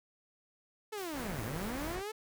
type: linear two-way sweep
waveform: sawtooth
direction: down then up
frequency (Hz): 443.8 to 98 to 443.8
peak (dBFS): -34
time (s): 0.92-2.12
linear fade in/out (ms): 10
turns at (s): 1.43
type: noise with tremolo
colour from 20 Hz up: white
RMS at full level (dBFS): -49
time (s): 0.97-1.96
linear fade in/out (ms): 10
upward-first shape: sine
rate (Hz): 4.9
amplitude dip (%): 25
type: low-pass noise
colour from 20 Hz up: pink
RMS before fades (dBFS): -42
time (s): 1.12-2.03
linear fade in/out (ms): 50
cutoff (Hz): 2300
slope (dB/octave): 48
effects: none